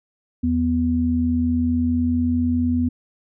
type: tone pair together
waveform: sine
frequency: 82.39 / 246.9 Hz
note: E2 / B3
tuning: 0 / 0 cents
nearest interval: octave + perfect fifth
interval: 1900 cents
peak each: -23 / -18 dBFS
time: 0.43-2.89 s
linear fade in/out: 10 ms
effects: none